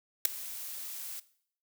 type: noise with ADSR envelope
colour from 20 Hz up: blue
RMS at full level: -18 dBFS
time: 0.25-1.2 s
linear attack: 3 ms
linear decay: 6 ms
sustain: -23 dB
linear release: 8 ms
effects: noise-tail reverb RT60 0.6 s tail -18 dB re dry